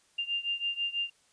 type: beating tone pair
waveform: sine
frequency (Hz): 2794 / 2800.1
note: F7 / F7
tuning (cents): 0 / +4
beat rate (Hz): 6.1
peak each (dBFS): -32 / -34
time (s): 0.18-1.1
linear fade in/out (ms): 10
effects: white hiss -66 dBFS RMS until 1.32 s + resampled to 22050 Hz